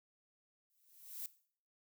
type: noise with exponential growth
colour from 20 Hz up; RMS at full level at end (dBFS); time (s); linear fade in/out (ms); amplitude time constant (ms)
violet; -41; 0.7-1.26; 0; 120
effects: noise-tail reverb RT60 0.5 s tail -17 dB re dry